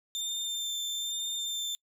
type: tone with vibrato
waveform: 30% pulse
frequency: 3584 Hz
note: A7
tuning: 31 cents sharp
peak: -29 dBFS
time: 0.15-1.75 s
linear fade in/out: 0 ms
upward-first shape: sine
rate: 1.1 Hz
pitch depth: 13 cents each way
effects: noise-tail reverb RT60 0.1 s tail -26 dB re dry